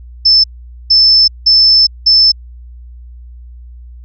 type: tone bursts at uneven times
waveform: sine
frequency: 5274 Hz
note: E8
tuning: in tune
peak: -4 dBFS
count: 4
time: 0.25-0.44 / 0.9-1.28 / 1.46-1.87 / 2.06-2.32 s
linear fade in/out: 10 ms
effects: added 60 Hz sine -30 dBFS peak until 4.04 s